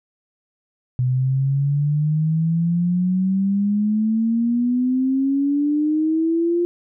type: exponential sweep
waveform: sine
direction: up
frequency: 124.9 to 350 Hz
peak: -16 dBFS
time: 0.99-6.65 s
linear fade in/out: 0 ms
effects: none